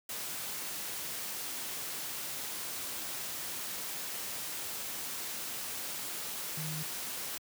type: tone in noise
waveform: sine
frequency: 155.56 Hz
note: D#3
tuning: in tune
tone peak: -37 dBFS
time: 6.57-6.83 s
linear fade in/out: 5 ms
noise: white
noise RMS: -39 dBFS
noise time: 0.09-7.38 s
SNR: -1 dB
effects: high-pass 100 Hz 12 dB/octave